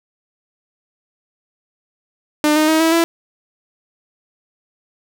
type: tone with pitch steps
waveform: sawtooth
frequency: 300.8 / 308.7 / 316.9 / 325.2 / 333.8 Hz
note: D4 / D#4 / D#4 / E4 / E4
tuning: +42 / -14 / +32 / -23 / +22 cents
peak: -8 dBFS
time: 2.44-3.04 s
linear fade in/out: 0 ms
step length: 120 ms
effects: none